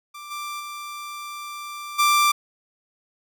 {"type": "tone with level steps", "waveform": "sawtooth", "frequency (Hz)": 1179, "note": "D6", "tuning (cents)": 6, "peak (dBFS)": [-33, -26, -29, -12], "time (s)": [0.14, 2.32], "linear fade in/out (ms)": 10, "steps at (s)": [0.3, 0.59, 1.98], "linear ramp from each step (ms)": 20, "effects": []}